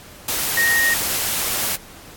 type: tone in noise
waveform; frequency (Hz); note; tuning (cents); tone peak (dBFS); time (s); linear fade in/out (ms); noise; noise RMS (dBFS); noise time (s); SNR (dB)
sine; 1864.7; A#6; 0; -15; 0.57-0.94; 5; white; -22; 0.28-1.76; +4
effects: pink hiss -42 dBFS RMS until 2.16 s + AAC 64 kbps